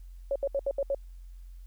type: tone bursts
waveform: sine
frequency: 554.4 Hz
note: C#5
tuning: in tune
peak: -25 dBFS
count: 6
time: 0.31-0.947 s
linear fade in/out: 2 ms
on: 47 ms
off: 71 ms
effects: added 44 Hz sine -43 dBFS peak until 1.66 s + white hiss -70 dBFS RMS until 1.66 s